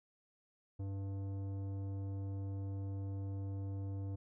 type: tone with tanh clipping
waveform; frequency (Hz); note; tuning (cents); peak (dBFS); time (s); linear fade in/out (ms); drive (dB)
sine; 98; G2; 0; -40; 0.79-4.16; 10; 13
effects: none